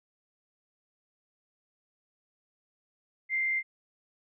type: tone with frequency modulation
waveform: sine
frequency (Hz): 2093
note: C7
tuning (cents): 0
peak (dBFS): -26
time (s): 3.29-3.63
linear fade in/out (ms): 50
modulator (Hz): 62.8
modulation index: 0.47
effects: none